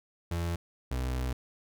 35% pulse tone pair in turn, 85.1 / 63.33 Hz, F2 / B1, -44 / +44 cents, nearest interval perfect fourth, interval 512 cents, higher first, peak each -28 dBFS, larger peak neither, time 0.31-0.56 / 0.91-1.33 s, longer second, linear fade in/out 5 ms, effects none

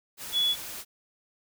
sine tone in noise, 3400 Hz, G#7, 40 cents sharp, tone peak -22 dBFS, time 0.32-0.56 s, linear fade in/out 50 ms, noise white, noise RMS -39 dBFS, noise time 0.17-0.85 s, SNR +14 dB, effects none

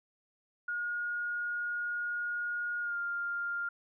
sine tone with pitch glide, 1434 to 1400.4 Hz, F6 to F6, +45 to +4 cents, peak -32 dBFS, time 0.68-3.69 s, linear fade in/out 5 ms, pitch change -41 cents, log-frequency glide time 2.81-2.97 s, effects none

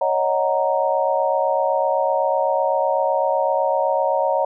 sine chord, D# minor seventh, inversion third, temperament equal, 554.4 / 622.3 / 740 / 932.3 Hz, C#5 / D#5 / F#5 / A#5, 0 / 0 / 0 / 0 cents, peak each -21 / -22 / -24 / -22 dBFS, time 0.01-4.45 s, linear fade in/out 5 ms, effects none

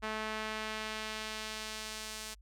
sawtooth tone with band-pass filter sweep, 217.1 Hz, A3, 23 cents flat, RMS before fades -40 dBFS, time 0.02-2.35 s, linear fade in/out 20 ms, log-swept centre 1600 to 7100 Hz, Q 0.73, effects added 50 Hz sine -55 dBFS peak until 2.41 s

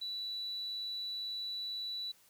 sine tone, 3951 Hz, B7, in tune, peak -36 dBFS, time 0.01-2.12 s, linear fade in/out 10 ms, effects tanh soft clip ceiling -32 dBFS + white hiss -65 dBFS RMS until 2.29 s

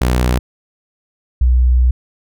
sawtooth / sine tone pair in turn, 61.74 / 62 Hz, B1 / B1, 0 / +7 cents, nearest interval unison, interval 7 cents, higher second, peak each -8 dBFS, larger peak neither, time 0.01-0.39 / 1.41-1.91 s, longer second, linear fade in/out 5 ms, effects none

